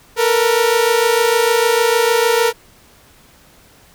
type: tone pair together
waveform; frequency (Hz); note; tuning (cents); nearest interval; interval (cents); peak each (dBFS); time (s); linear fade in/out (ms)
sawtooth; 451.8 / 478.4; A4 / A#4; +46 / +45; minor second; 99; -11; 0.16-2.53; 50
effects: pink hiss -48 dBFS RMS until 3.94 s